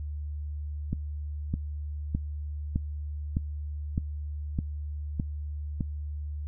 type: click train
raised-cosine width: 5 ms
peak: -15 dBFS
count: 9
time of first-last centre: 0.93-5.808 s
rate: 1.64 Hz
effects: noise-tail reverb RT60 0.1 s tail -21 dB re dry + added 74 Hz sine -32 dBFS peak until 6.47 s